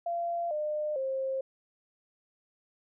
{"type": "tone with pitch steps", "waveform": "sine", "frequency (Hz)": [686, 604.1, 532], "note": ["F5", "D5", "C5"], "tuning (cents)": [-31, 49, 29], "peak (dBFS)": -29, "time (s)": [0.06, 1.41], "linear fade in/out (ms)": 5, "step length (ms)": 450, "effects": []}